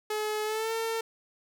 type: tone with pitch glide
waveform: sawtooth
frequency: 426.7 to 451.8 Hz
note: G#4 to A4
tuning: +47 to +46 cents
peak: -25 dBFS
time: 0.1-1.01 s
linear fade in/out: 5 ms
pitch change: +99 cents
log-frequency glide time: 0.44-0.72 s
effects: none